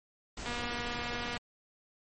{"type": "noise", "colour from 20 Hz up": "pink", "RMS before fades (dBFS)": -41, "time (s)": [0.37, 1.38], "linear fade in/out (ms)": 5}
{"type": "click train", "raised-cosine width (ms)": 0.3, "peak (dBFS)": -22, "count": 219, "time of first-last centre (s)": [0.46, 1.368], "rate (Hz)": 240}
{"effects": ["MP3 32 kbps"]}